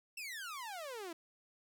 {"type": "exponential sweep", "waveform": "sawtooth", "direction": "down", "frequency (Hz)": [2729, 318.8], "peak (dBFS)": -39, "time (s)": [0.17, 1.13], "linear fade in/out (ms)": 5, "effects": []}